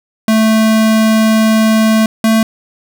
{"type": "tone pair in turn", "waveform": "square", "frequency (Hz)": [220, 222.2], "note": ["A3", "A3"], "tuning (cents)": [0, 17], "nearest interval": "unison", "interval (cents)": 17, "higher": "second", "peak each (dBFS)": -8, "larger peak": "neither", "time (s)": [[0.28, 2.06], [2.24, 2.43]], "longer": "first", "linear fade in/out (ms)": 2, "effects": []}